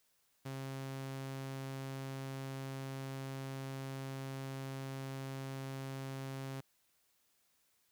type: tone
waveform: sawtooth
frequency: 134.5 Hz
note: C3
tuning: 48 cents sharp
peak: -37 dBFS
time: 0.45-6.61 s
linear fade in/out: 10 ms
effects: white hiss -75 dBFS RMS until 7.91 s